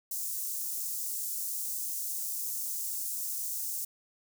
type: high-pass noise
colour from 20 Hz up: white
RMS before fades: -35 dBFS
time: 0.11-3.85 s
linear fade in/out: 5 ms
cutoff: 6300 Hz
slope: 24 dB/octave
effects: none